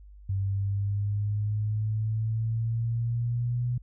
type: exponential sweep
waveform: sine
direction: up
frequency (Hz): 96.7 to 123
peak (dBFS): -25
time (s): 0.29-3.78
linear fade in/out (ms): 5
effects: added 50 Hz sine -46 dBFS peak until 3.82 s